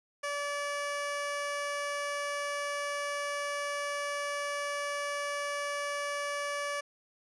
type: tone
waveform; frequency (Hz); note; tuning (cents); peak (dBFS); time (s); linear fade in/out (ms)
15% pulse; 576; D5; -34; -26; 0.23-6.81; 10
effects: resampled to 22050 Hz